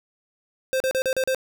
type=tone bursts; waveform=square; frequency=523.3 Hz; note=C5; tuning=in tune; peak=-21 dBFS; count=6; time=0.73-1.347 s; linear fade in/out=0 ms; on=72 ms; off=37 ms; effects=none